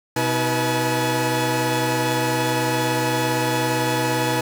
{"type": "tone cluster", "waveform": "sawtooth", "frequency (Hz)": [126.3, 321, 487.6, 854], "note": ["B2", "E4", "B4", "G#5"], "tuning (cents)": [39, -46, -22, 48], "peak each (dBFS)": -21, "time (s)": [0.16, 4.41], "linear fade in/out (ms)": 5, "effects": []}